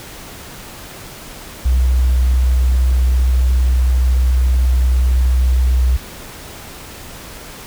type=tone; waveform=sine; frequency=63 Hz; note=B1; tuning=35 cents sharp; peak=-9 dBFS; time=1.65-5.97 s; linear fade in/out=10 ms; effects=tanh soft clip ceiling -6 dBFS + pink hiss -34 dBFS RMS until 7.66 s